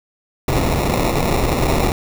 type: noise with sample-and-hold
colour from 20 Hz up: pink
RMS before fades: -17 dBFS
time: 0.48-1.92 s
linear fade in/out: 2 ms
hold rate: 1575 Hz
effects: none